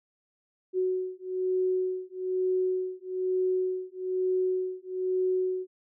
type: beating tone pair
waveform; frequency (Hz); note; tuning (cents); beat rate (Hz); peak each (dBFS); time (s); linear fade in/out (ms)
sine; 370 / 371.1; F#4 / F#4; 0 / +5; 1.1; -29; 0.73-5.67; 50
effects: none